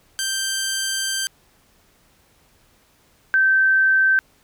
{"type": "tone pair in turn", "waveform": ["10% pulse", "sine"], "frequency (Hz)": [1568, 1550.9], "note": ["G6", "G6"], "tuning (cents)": [0, -19], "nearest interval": "unison", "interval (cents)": 19, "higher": "first", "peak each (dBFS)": -13, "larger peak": "neither", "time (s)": [[0.19, 1.27], [3.34, 4.19]], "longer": "first", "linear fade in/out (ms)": 0, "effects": ["pink hiss -58 dBFS RMS until 4.43 s"]}